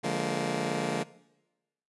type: chord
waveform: 15% pulse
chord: Bb dominant seventh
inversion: first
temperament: just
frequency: 145.68 / 174.81 / 209.8 / 233.1 Hz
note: D3 / F3 / Ab3 / Bb3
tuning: -14 / +2 / +18 / 0 cents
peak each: -28 dBFS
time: 0.03-1.04 s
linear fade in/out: 20 ms
effects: noise-tail reverb RT60 1.0 s tail -20 dB re dry + resampled to 24000 Hz